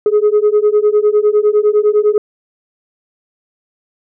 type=beating tone pair; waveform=sine; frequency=415.3 / 425.2 Hz; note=G#4 / G#4; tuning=0 / +41 cents; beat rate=9.9 Hz; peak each=-10 dBFS; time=0.06-2.18 s; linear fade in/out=2 ms; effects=tanh soft clip ceiling -5 dBFS